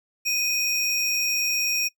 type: tone pair together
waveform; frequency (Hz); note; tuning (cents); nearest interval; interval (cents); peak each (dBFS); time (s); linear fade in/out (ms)
square; 2489 / 5588; D#7 / F8; 0 / 0; octave + major second; 1400; -26 / -25; 0.25-1.89; 20
effects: noise-tail reverb RT60 0.1 s tail -22 dB re dry